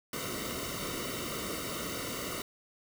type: noise with comb filter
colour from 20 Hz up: pink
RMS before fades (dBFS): -37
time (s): 0.13-2.42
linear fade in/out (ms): 2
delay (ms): 1.2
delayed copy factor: -0.9
effects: none